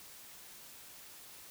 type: silence
effects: white hiss -53 dBFS RMS until 1.5 s